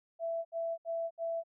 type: tone bursts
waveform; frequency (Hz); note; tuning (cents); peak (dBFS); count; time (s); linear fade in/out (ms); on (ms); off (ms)
sine; 665; E5; +15; -32; 4; 0.19-1.437; 50; 260; 69
effects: none